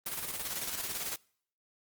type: noise with tremolo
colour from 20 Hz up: white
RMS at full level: -35 dBFS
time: 0.06-1.16 s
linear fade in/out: 2 ms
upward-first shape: square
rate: 18 Hz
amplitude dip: 50%
effects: noise-tail reverb RT60 0.6 s tail -25 dB re dry + Opus 24 kbps